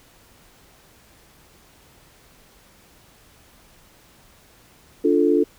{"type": "chord", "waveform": "sine", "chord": "D minor", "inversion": "none", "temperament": "equal with one note detuned", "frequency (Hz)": [291.8, 349.2, 440], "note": ["D4", "F4", "A4"], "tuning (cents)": [-11, 0, 0], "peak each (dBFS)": -19, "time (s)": [5.04, 5.44], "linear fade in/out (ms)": 10, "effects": ["pink hiss -53 dBFS RMS until 5.58 s"]}